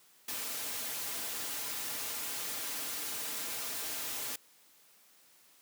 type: noise with comb filter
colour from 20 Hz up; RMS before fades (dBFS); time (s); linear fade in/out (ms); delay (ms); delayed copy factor
white; -38; 0.28-4.36; 5; 5.4; -0.6
effects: white hiss -63 dBFS RMS until 5.61 s + high-pass 150 Hz 12 dB/octave